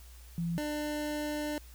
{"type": "tone pair in turn", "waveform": ["sine", "25% pulse"], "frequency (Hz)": [169.3, 298.6], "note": ["E3", "D4"], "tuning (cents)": [46, 29], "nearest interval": "minor seventh", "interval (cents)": 983, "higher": "second", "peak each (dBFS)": [-30, -29], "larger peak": "second", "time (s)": [[0.38, 0.58], [0.58, 1.58]], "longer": "second", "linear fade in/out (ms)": 0, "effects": ["added 60 Hz sine -49 dBFS peak until 1.74 s", "white hiss -58 dBFS RMS until 1.74 s"]}